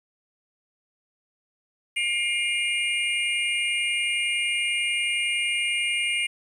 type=tone cluster; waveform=sine; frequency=2131 / 2400 / 2840 / 8910 Hz; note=C7 / D7 / F7 / C#9; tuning=+31 / +37 / +28 / +8 cents; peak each=-28 / -27 / -27 / -36 dBFS; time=1.96-6.27 s; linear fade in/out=10 ms; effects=9-bit